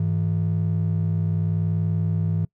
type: ring-modulated tone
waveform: triangle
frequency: 132 Hz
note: C3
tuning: 16 cents sharp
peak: -14 dBFS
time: 0-2.45 s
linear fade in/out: 2 ms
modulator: 30.4 Hz
effects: noise-tail reverb RT60 0.1 s tail -26 dB re dry + tanh soft clip ceiling -13 dBFS